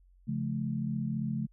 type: chord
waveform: sine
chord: Db augmented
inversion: none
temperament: just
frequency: 138.59 / 173.24 / 216.5 Hz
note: Db3 / F3 / A3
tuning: 0 / -14 / -28 cents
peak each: -34 / -37 / -33 dBFS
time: 0.27-1.47 s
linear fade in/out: 20 ms
effects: added 45 Hz sine -58 dBFS peak until 1.52 s